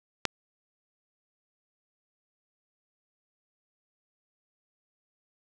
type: click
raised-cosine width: 0.2 ms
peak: -7 dBFS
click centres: 0.253 s
effects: none